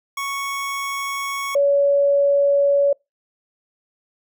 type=tone pair in turn; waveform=25% pulse / sine; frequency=1108.7 / 564.7 Hz; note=C#6 / C#5; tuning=0 / +32 cents; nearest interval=octave; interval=1168 cents; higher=first; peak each=-20 / -13 dBFS; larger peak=second; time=0.17-1.55 / 1.55-2.93 s; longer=neither; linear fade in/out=5 ms; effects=noise-tail reverb RT60 0.2 s tail -26 dB re dry